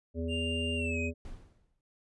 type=harmonic tone; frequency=82.6 Hz; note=E2; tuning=4 cents sharp; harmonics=1 / 3 / 5 / 7; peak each=-34 / -36 / -39 / -42 dBFS; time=0.14-1.14 s; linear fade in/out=50 ms
type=tone with pitch glide; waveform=triangle; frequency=2794 to 2518 Hz; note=F7 to D#7; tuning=0 to +20 cents; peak=-33 dBFS; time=0.28-1.11 s; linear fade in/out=50 ms; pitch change=-180 cents; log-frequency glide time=0.76-0.99 s
type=noise with exponential decay; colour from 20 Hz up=brown; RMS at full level=-40 dBFS; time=1.25-1.81 s; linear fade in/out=1 ms; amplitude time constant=120 ms
effects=resampled to 24000 Hz